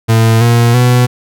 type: tone with pitch steps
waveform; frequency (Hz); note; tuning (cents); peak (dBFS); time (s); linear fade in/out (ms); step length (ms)
40% pulse; 112.8 / 118.13 / 123.72; A2 / A#2 / B2; +44 / +23 / +3; -5; 0.08-1.07; 20; 330
effects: none